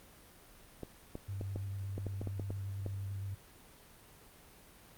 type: clicks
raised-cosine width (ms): 2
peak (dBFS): -27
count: 11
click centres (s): 0.833 / 1.154 / 1.412 / 1.56 / 1.98 / 2.067 / 2.215 / 2.273 / 2.397 / 2.505 / 2.863
type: tone with vibrato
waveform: sine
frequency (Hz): 98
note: G2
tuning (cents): 0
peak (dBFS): -37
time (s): 1.28-3.35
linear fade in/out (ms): 10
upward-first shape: triangle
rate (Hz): 8.8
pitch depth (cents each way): 16
effects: pink hiss -58 dBFS RMS until 4.97 s + Opus 32 kbps